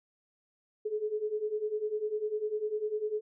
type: beating tone pair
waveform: sine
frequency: 419.2 / 429.2 Hz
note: G#4 / A4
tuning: +16 / -43 cents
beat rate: 10 Hz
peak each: -35 / -32 dBFS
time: 0.85-3.21 s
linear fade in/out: 10 ms
effects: none